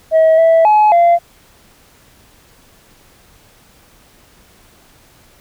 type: tone with pitch steps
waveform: sine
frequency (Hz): 641 / 656 / 849 / 688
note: E5 / E5 / G#5 / F5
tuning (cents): -49 / -9 / +38 / -26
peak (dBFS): -4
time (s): 0.11-1.19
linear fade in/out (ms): 50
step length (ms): 270
effects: tanh soft clip ceiling -5 dBFS + pink hiss -48 dBFS RMS until 5.4 s